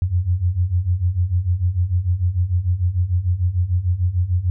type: beating tone pair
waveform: sine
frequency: 85.6 / 92.3 Hz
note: F2 / F#2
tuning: -34 / -4 cents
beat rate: 6.7 Hz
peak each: -21 / -18 dBFS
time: 0.02-4.5 s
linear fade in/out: 0 ms
effects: none